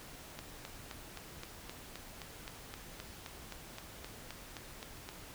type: click train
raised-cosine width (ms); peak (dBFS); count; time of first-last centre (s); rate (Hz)
0.2; -26; 19; 0.39-5.09; 3.83
effects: pink hiss -51 dBFS RMS until 5.34 s